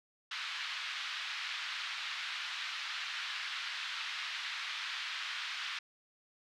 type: band-pass noise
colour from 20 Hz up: white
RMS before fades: -40 dBFS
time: 0.31-5.79 s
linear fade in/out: 5 ms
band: 1200 to 3900 Hz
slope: 24 dB/octave
effects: none